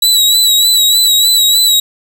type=tone with vibrato; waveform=sawtooth; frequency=3907 Hz; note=B7; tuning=19 cents flat; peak=-4 dBFS; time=0.02-1.8 s; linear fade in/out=5 ms; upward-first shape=sine; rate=3.3 Hz; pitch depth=47 cents each way; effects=none